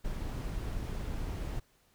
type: noise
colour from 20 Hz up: brown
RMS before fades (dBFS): -36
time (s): 0.04-1.6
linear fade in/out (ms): 10
effects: pink hiss -68 dBFS RMS until 1.94 s